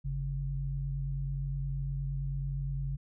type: tone pair together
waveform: sine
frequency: 49.1 / 138.59 Hz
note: G1 / C#3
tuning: +4 / 0 cents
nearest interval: octave + tritone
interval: 1796 cents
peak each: -35 / -33 dBFS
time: 0.04-2.97 s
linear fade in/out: 20 ms
effects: none